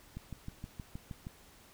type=click train; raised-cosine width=5 ms; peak=-29 dBFS; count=8; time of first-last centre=0.17-1.269 s; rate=6.37 Hz; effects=pink hiss -59 dBFS RMS until 1.73 s